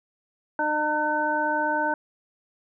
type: harmonic tone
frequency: 302.5 Hz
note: D#4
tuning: 49 cents flat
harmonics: 1 / 2 / 3 / 5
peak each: -31 / -29 / -25 / -27 dBFS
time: 0.59-1.94 s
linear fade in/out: 2 ms
effects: none